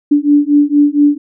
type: beating tone pair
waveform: sine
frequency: 289 / 293.3 Hz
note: D4 / D4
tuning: -28 / -2 cents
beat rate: 4.3 Hz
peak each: -10 dBFS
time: 0.11-1.18 s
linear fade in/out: 10 ms
effects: none